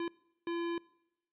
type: tone bursts at uneven times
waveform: square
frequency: 340 Hz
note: F4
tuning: 46 cents flat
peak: -34 dBFS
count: 2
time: 0-0.08 / 0.47-0.78 s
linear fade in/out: 2 ms
effects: noise-tail reverb RT60 0.9 s tail -23 dB re dry + resampled to 8000 Hz